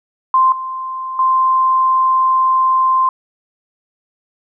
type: tone with level steps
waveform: sine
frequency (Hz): 1044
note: C6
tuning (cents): -4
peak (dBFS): -8 / -21 / -10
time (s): 0.34-3.09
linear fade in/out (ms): 2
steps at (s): 0.52 / 1.19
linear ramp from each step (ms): 2
effects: none